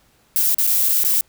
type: noise with dropouts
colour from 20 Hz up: violet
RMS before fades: -17 dBFS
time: 0.36-1.21 s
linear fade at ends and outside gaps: 0 ms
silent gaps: 0.545-0.584 / 0.667-0.674 / 0.888-0.893 / 1.035-1.048 s
effects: pink hiss -58 dBFS RMS until 1.28 s